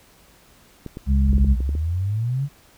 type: clicks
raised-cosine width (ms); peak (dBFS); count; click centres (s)
3; -19; 8; 0.863 / 0.971 / 1.331 / 1.381 / 1.446 / 1.605 / 1.692 / 1.752
type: harmonic tone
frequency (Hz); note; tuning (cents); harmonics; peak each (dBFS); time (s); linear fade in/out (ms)
68; C#2; -33; 1 / 2 / 3; -15 / -27 / -23; 1.06-1.57; 50
type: exponential sweep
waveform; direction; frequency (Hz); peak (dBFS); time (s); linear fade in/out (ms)
sine; up; 46.25 to 146.83; -20; 1.25-2.49; 50
effects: pink hiss -53 dBFS RMS until 2.77 s